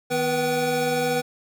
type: tone cluster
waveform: square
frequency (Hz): 157.3 / 248.5 / 488.7 / 766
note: D#3 / B3 / B4 / G5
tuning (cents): +19 / +11 / -18 / -40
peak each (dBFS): -33 / -31 / -24 / -28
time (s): 0.1-1.22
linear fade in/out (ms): 20
effects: none